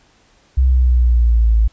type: exponential sweep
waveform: sine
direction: down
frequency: 65.41 to 54 Hz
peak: -9 dBFS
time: 0.57-1.68 s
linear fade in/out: 10 ms
effects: pink hiss -54 dBFS RMS until 1.72 s + resampled to 16000 Hz